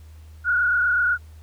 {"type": "tone with frequency modulation", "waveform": "sine", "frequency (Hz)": 1447, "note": "F#6", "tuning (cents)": -39, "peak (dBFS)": -17, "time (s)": [0.44, 1.18], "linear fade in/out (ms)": 50, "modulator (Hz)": 28.1, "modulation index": 1.6, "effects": ["added 78 Hz sine -41 dBFS peak until 1.42 s", "pink hiss -58 dBFS RMS until 1.42 s"]}